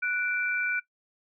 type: tone pair together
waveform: sine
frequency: 1477.1 / 2343 Hz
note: F#6 / D7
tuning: -3 / -5 cents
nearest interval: minor sixth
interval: 798 cents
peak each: -27 / -31 dBFS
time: 0.02-0.8 s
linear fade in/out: 10 ms
effects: noise-tail reverb RT60 0.1 s tail -18 dB re dry